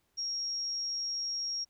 sine tone, 5588 Hz, F8, in tune, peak -32 dBFS, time 0.17-1.65 s, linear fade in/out 20 ms, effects pink hiss -75 dBFS RMS until 1.69 s

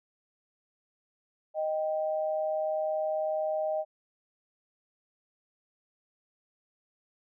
sine tone pair together, 622.3 / 784 Hz, D#5 / G5, 0 / 0 cents, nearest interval major third, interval 400 cents, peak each -28 / -35 dBFS, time 1.54-3.85 s, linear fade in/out 50 ms, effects none

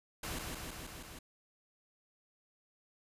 pink noise with echo, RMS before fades -40 dBFS, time 0.23-0.39 s, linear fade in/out 5 ms, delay 160 ms, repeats 5, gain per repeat -2 dB, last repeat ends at 1.19 s, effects resampled to 32000 Hz

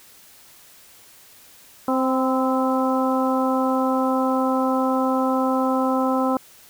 harmonic tone with a mistuned harmonic, 261.6 Hz, C4, in tune, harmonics 1 / 2 / 3 / 4 / 5, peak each -21 / -24 / -26 / -27 / -28 dBFS, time 1.88-6.37 s, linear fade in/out 2 ms, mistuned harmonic 4, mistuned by -31 cents, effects white hiss -49 dBFS RMS until 6.69 s

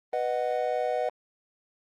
triangle chord, B major, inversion none, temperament just, 493.9 / 617.4 / 740.8 Hz, B4 / D#5 / F#5, 0 / -14 / +2 cents, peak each -28 dBFS, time 0.13-1.09 s, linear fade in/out 2 ms, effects Opus 32 kbps

